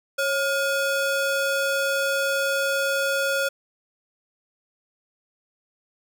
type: ring-modulated tone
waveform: square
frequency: 984 Hz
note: B5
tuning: 7 cents flat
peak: -19 dBFS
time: 0.18-3.49 s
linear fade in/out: 10 ms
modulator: 435 Hz
effects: none